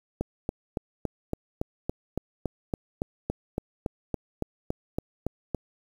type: click train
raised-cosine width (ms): 2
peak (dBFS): -14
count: 20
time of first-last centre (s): 0.21-5.547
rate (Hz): 3.56
effects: 8-bit